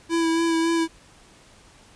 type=tone with vibrato; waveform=square; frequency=330.4 Hz; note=E4; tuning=4 cents sharp; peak=-20 dBFS; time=0.09-0.88 s; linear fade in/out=50 ms; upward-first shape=sine; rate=3.6 Hz; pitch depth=20 cents each way; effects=pink hiss -52 dBFS RMS until 1.95 s + resampled to 22050 Hz